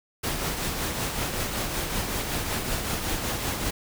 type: noise with tremolo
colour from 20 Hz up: pink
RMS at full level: -27 dBFS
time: 0.23-3.71 s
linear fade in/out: 10 ms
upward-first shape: triangle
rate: 5.3 Hz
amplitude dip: 45%
effects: none